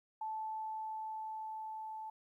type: tone with level ramp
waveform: sine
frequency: 874 Hz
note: A5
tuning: 12 cents flat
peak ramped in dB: -37 to -42 dBFS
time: 0.21-2.1 s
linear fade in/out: 5 ms
effects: 13-bit